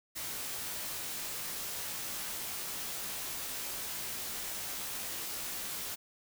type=noise with comb filter; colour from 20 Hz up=white; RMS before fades=-39 dBFS; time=0.15-5.96 s; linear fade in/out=20 ms; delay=17 ms; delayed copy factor=-0.65; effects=none